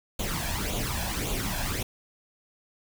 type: noise with flanger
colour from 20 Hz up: pink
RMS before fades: -30 dBFS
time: 0.19-1.83 s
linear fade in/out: 5 ms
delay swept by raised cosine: 0.28 to 1.23 ms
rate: 1.8 Hz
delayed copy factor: +0.65
effects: none

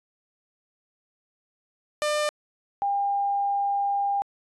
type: tone pair in turn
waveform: sawtooth / sine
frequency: 599 / 802.1 Hz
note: D5 / G5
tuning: +34 / +40 cents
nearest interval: perfect fourth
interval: 506 cents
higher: second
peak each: -19 / -22 dBFS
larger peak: first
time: 2.02-2.29 / 2.82-4.22 s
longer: second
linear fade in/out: 0 ms
effects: resampled to 24000 Hz

